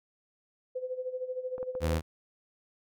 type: tone with tremolo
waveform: sine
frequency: 509 Hz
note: C5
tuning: 48 cents flat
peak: -30 dBFS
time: 0.75-1.99 s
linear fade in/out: 10 ms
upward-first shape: sine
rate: 13 Hz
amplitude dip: 75%
type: clicks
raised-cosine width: 1 ms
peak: -30 dBFS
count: 3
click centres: 1.581 / 1.629 / 1.752 s
type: tone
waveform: sawtooth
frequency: 79.8 Hz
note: D#2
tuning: 44 cents sharp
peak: -23 dBFS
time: 1.8-2.02 s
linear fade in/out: 50 ms
effects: none